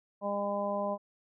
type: harmonic tone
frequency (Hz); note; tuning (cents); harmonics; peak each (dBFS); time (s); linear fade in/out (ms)
202.4; G#3; -44; 1 / 2 / 3 / 4 / 5; -37 / -43 / -32 / -39 / -37; 0.21-0.98; 50
effects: none